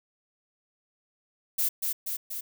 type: noise with echo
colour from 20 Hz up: violet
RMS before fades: -26 dBFS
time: 1.58-1.69 s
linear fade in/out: 10 ms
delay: 240 ms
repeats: 3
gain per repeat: -3 dB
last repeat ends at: 2.41 s
effects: none